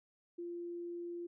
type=tone; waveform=sine; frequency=345.8 Hz; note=F4; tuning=17 cents flat; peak=-40 dBFS; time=0.38-1.27 s; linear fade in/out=10 ms; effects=none